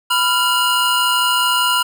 square tone cluster, 994 / 1385 / 2857 Hz, B5 / F6 / F7, +11 / -15 / +39 cents, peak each -19 dBFS, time 0.1-1.83 s, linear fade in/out 10 ms, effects none

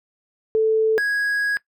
sine / triangle tone pair in turn, 440 / 1656.9 Hz, A4 / G#6, 0 / -5 cents, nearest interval octave + major seventh, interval 2295 cents, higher second, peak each -14 / -17 dBFS, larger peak first, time 0.55-0.98 / 0.98-1.57 s, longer second, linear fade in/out 0 ms, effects noise-tail reverb RT60 0.1 s tail -19 dB re dry

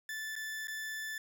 40% pulse tone with dropouts, 1752 Hz, A6, 8 cents flat, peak -37 dBFS, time 0.09-1.18 s, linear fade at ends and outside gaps 2 ms, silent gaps 0.355-0.362 / 0.672-0.681 s, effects none

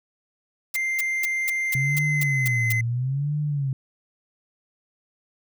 blue noise bursts, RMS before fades -27 dBFS, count 9, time 0.74-2.725 s, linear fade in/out 5 ms, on 25 ms, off 220 ms
triangle tone with pitch glide, 2093 to 2051 Hz, C7 to C7, 0 to -35 cents, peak -21 dBFS, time 0.75-2.81 s, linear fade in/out 5 ms, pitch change -35 cents, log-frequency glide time 1.67-2.23 s
sine tone with vibrato, 130.81 Hz, C3, in tune, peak -22 dBFS, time 1.75-3.73 s, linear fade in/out 2 ms, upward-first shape sine, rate 0.76 Hz, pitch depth 230 cents each way
effects none

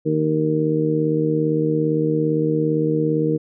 harmonic tone, 77.6 Hz, D#2, 4 cents flat, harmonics 2 / 3 / 4 / 5 / 6, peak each -22 / -30 / -21 / -30 / -21 dBFS, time 0.05-3.38 s, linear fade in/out 20 ms, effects none

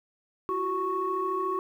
sine tone cluster, 343.8 / 377.6 / 1107 Hz, F4 / F#4 / C#6, -27 / +35 / -3 cents, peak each -35 / -30 / -28 dBFS, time 0.49-1.59 s, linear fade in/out 0 ms, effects tanh soft clip ceiling -18 dBFS + 10-bit

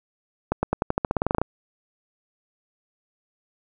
accelerating click train, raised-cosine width 1 ms, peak -7 dBFS, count 15, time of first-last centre 0.52-1.416 s, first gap 110 ms, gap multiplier 0.91, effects none

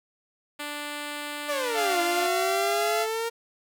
5% pulse tone, 293.7 Hz, D4, in tune, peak -21 dBFS, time 0.59-2.27 s, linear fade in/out 10 ms
sawtooth exponential two-way sweep, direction down then up, 601 to 340.5 to 465.6 Hz, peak -23 dBFS, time 1.48-3.3 s, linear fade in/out 20 ms, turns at 2.01 s
sawtooth tone with pitch glide, 695 to 683.1 Hz, F5 to F5, -9 to -38 cents, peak -21 dBFS, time 1.74-3.07 s, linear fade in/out 50 ms, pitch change -29 cents, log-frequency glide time 2.17-2.3 s
effects none

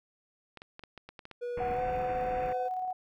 clicks, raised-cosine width 0.3 ms, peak -29 dBFS, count 9, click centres 0.573 / 0.619 / 0.794 / 0.837 / 0.977 / 1.09 / 1.192 / 1.254 / 1.313 s
triangle tone with pitch glide, 485 to 506.5 Hz, B4 to B4, -31 to +44 cents, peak -31 dBFS, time 1.41-2.69 s, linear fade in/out 20 ms, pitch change +75 cents, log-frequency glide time 1.73-1.8 s
pink low-pass noise, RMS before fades -41 dBFS, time 1.57-2.53 s, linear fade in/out 5 ms, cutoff 2700 Hz, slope 96 dB/octave
sine tone with tremolo, 740 Hz, F#5, in tune, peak -30 dBFS, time 1.6-2.93 s, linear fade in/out 5 ms, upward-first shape square, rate 18 Hz, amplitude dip 25%
effects none

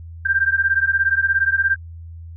sine beating tone pair, 1574 / 1591 Hz, G6 / G6, +7 / +25 cents, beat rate 17 Hz, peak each -18 dBFS, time 0.25-1.76 s, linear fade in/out 10 ms, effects added 83 Hz sine -33 dBFS peak until 2.36 s

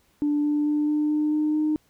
sine tone with pitch steps, 293.8 / 295.8 / 297.9 / 300 / 302.1 / 304.2 / 306.3 Hz, D4 / D4 / D4 / D4 / D4 / D#4 / D#4, +1 / +13 / +25 / +37 / +49 / -39 / -27 cents, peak -19 dBFS, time 0.22-1.76 s, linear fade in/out 0 ms, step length 220 ms, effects tanh soft clip ceiling -16 dBFS + pink hiss -64 dBFS RMS until 1.89 s

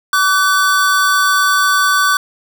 square tone pair together, 1153 / 1507.1 Hz, D6 / F#6, -32 / +31 cents, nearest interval perfect fourth, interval 463 cents, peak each -14 dBFS, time 0.13-2.17 s, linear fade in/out 2 ms, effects none

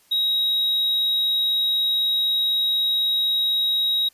triangle tone, 3809 Hz, A#7, 37 cents sharp, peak -17 dBFS, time 0.11-4.09 s, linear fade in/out 10 ms, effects white hiss -58 dBFS RMS until 4.13 s + resampled to 32000 Hz

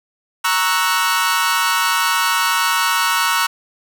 sawtooth chord, F# dominant seventh, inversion first, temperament equal, 932.3 / 1108.7 / 1318.5 / 1480 Hz, A#5 / C#6 / E6 / F#6, 0 / 0 / 0 / 0 cents, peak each -17 dBFS, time 0.44-3.47 s, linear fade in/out 10 ms, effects none

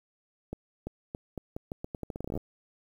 accelerating click train, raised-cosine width 2 ms, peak -22 dBFS, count 20, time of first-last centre 0.53-2.375 s, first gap 340 ms, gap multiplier 0.82, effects 9-bit

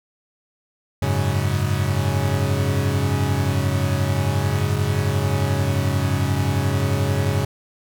40% pulse chord, F# suspended second, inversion none, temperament equal, 92.5 / 103.83 / 138.59 Hz, F#2 / G#2 / C#3, 0 / 0 / 0 cents, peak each -22 dBFS, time 1.02-7.45 s, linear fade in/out 5 ms, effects none

